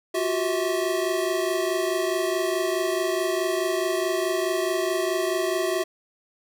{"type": "tone cluster", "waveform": "square", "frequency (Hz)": [354.9, 379.6, 647], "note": ["F4", "F#4", "E5"], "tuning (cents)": [28, 44, -32], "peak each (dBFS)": -28, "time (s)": [0.14, 5.84], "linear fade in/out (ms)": 10, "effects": []}